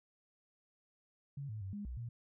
sine tone with pitch steps, 140.3 / 107.9 / 96.1 / 204.8 / 61.7 / 117.8 Hz, C#3 / A2 / G2 / G#3 / B1 / A#2, +21 / -33 / -34 / -24 / -1 / +19 cents, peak -40 dBFS, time 1.37-2.09 s, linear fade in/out 5 ms, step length 120 ms, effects none

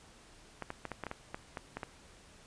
clicks, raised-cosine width 0.5 ms, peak -23 dBFS, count 11, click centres 0.623 / 0.704 / 0.853 / 0.917 / 1.037 / 1.067 / 1.114 / 1.345 / 1.572 / 1.77 / 1.832 s, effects pink hiss -58 dBFS RMS until 2.46 s + resampled to 22050 Hz

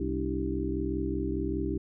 harmonic tone with a mistuned harmonic, 65 Hz, C2, 11 cents flat, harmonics 1 / 2 / 3 / 4 / 5 / 6, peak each -34 / -39 / -38 / -34 / -34 / -35 dBFS, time 0-1.78 s, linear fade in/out 5 ms, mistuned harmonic 4, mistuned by +150 cents, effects none

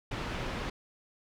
pink low-pass noise, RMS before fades -36 dBFS, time 0.11-0.7 s, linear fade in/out 5 ms, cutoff 3200 Hz, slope 12 dB/octave, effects none

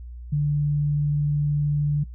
sine tone, 146.83 Hz, D3, in tune, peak -19 dBFS, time 0.32-2.04 s, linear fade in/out 10 ms, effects noise-tail reverb RT60 0.1 s tail -19 dB re dry + added 60 Hz sine -35 dBFS peak until 2.14 s

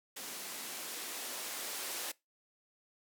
violet noise with band-pass filter sweep, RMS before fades -42 dBFS, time 0.16-2.12 s, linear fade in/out 10 ms, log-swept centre 230 to 390 Hz, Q 1.2, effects noise-tail reverb RT60 0.2 s tail -22 dB re dry

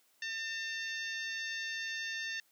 harmonic tone, 901 Hz, A5, 41 cents sharp, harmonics 2 / 3 / 4 / 5 / 6 / 7, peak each -38 / -44 / -45 / -49 / -49 / -51 dBFS, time 0.22-2.4 s, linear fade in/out 2 ms, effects white hiss -70 dBFS RMS until 2.51 s + high-pass 200 Hz 12 dB/octave

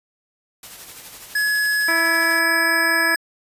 white noise with tremolo, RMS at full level -37 dBFS, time 0.63-2.39 s, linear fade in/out 2 ms, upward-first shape sine, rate 12 Hz, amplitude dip 40%
square tone, 1693 Hz, G#6, 33 cents sharp, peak -18 dBFS, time 1.35-3.16 s, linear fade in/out 5 ms
harmonic tone, 329.6 Hz, E4, in tune, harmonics 1 / 2 / 3 / 4 / 5 / 6 / 7, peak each -28 / -28 / -28 / -28 / -28 / -28 / -28 dBFS, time 1.88-3.15 s, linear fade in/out 5 ms
effects resampled to 32000 Hz

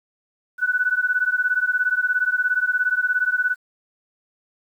sine beating tone pair, 1480 / 1497 Hz, F#6 / F#6, 0 / +20 cents, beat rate 17 Hz, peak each -21 dBFS, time 0.58-3.56 s, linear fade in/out 50 ms, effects 9-bit

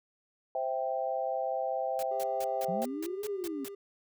sine chord, C major, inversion none, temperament equal, 523.3 / 659.3 / 784 Hz, C5 / E5 / G5, 0 / 0 / 0 cents, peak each -34 dBFS, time 0.55-2.85 s, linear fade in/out 2 ms
white noise bursts, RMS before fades -43 dBFS, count 9, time 1.99-3.683 s, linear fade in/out 0 ms, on 37 ms, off 170 ms
triangle tone, 400 Hz, G4, 35 cents sharp, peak -39 dBFS, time 2.11-3.75 s, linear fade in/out 5 ms
sine linear two-way sweep, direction up then down, 164.81 to 428.7 to 259.4 Hz, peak -34 dBFS, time 2.68-3.65 s, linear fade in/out 10 ms, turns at 3.26 s
effects none

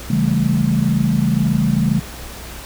sine chord, A dominant seventh, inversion first, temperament just, 137.5 / 165 / 198 / 220 Hz, C#3 / E3 / G3 / A3, -14 / +2 / +18 / 0 cents, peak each -19 dBFS, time 0.1-2 s, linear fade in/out 5 ms, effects added 60 Hz sine -34 dBFS peak until 2.65 s + pink hiss -34 dBFS RMS until 2.65 s

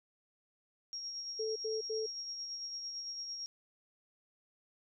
sine tone with tremolo, 5588 Hz, F8, in tune, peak -38 dBFS, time 0.93-3.46 s, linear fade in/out 0 ms, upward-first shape sine, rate 8.9 Hz, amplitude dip 35%
sine tone bursts, 440 Hz, A4, in tune, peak -34 dBFS, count 3, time 1.39-2.064 s, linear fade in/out 10 ms, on 170 ms, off 82 ms
effects none

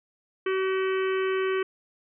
harmonic tone with a mistuned harmonic, 380 Hz, F#4, 46 cents sharp, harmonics 1 / 3 / 4 / 5 / 6 / 7 / 8, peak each -24 / -34 / -36 / -38 / -40 / -41 / -42 dBFS, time 0.46-1.63 s, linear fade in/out 5 ms, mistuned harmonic 7, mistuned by -27 cents, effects none

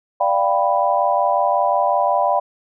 sine chord, G dominant seventh, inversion second, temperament equal, 587.3 / 698.5 / 784 / 987.8 Hz, D5 / F5 / G5 / B5, 0 / 0 / 0 / 0 cents, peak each -20 dBFS, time 0.2-2.4 s, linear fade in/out 10 ms, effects none

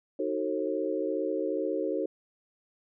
sine chord, D# diminished seventh, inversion none, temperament just, 311.1 / 373.4 / 448 / 537.6 Hz, D#4 / F#4 / A4 / C5, 0 / +16 / +31 / +47 cents, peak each -33 dBFS, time 0.19-2.06 s, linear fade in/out 5 ms, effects none

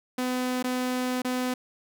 sawtooth tone with dropouts, 252.3 Hz, B3, 37 cents sharp, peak -22 dBFS, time 0.18-1.54 s, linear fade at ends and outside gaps 5 ms, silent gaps 0.627-0.641 / 1.22-1.247 s, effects none

